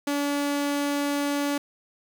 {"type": "tone", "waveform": "sawtooth", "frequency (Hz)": 286.4, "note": "D4", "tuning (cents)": -43, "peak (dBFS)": -20, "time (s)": [0.07, 1.58], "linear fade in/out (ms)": 5, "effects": ["8-bit"]}